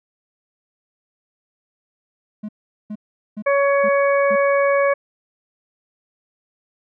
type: tone bursts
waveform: triangle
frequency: 211.7 Hz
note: G#3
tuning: 33 cents sharp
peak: -24 dBFS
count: 5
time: 2.43-4.36 s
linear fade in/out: 10 ms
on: 58 ms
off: 410 ms
type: harmonic tone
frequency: 560 Hz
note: C#5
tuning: 18 cents sharp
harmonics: 1 / 2 / 3 / 4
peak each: -15 / -22 / -25 / -26 dBFS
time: 3.46-4.94 s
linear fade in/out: 10 ms
effects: none